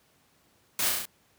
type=noise with echo; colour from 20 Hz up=white; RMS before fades=-28 dBFS; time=0.79-0.89 s; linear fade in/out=2 ms; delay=33 ms; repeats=5; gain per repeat=-2 dB; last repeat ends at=1.055 s; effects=pink hiss -65 dBFS RMS until 1.38 s + high-pass 80 Hz 12 dB/octave